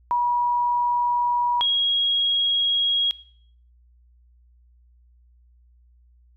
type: tone pair in turn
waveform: sine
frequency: 966 / 3293 Hz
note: B5 / G#7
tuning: -39 / -15 cents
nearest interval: octave + major sixth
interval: 2124 cents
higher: second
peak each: -18 dBFS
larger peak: neither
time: 0.11-1.61 / 1.61-3.11 s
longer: neither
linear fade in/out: 0 ms
effects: noise-tail reverb RT60 0.6 s tail -19 dB re dry + added 60 Hz sine -53 dBFS peak until 6.36 s